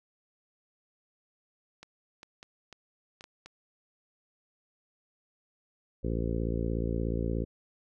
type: clicks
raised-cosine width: 0.2 ms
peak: -29 dBFS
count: 7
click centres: 1.83 / 2.231 / 2.429 / 2.727 / 3.209 / 3.241 / 3.46 s
type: harmonic tone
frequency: 56.8 Hz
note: A#1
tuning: 44 cents flat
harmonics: 1 / 2 / 3 / 4 / 5 / 6 / 7 / 8 / 9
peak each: -32 / -35 / -37 / -38 / -39 / -40 / -40 / -41 / -42 dBFS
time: 6.03-7.45 s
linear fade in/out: 20 ms
effects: none